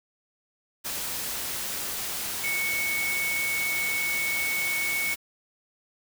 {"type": "tone in noise", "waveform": "sine", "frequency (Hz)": 2217, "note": "C#7", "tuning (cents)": 0, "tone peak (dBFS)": -26, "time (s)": [2.43, 5.15], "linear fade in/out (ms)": 20, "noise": "white", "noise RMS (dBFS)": -32, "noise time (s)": [0.84, 5.16], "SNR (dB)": 3, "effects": []}